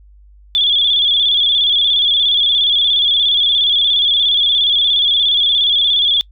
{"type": "tone with vibrato", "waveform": "sine", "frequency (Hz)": 3404, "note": "G#7", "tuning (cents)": 42, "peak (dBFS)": -10, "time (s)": [0.55, 6.21], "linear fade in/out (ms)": 0, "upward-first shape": "square", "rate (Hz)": 17, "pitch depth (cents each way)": 52, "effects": ["noise-tail reverb RT60 0.1 s tail -24 dB re dry", "added 50 Hz sine -41 dBFS peak until 6.31 s"]}